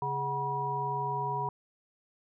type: harmonic tone with a mistuned harmonic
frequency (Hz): 138.1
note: C#3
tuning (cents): -6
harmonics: 1 / 3 / 5 / 7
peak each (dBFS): -37 / -39 / -39 / -31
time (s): 0.02-1.49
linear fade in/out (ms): 2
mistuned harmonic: 5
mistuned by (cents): +130
effects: none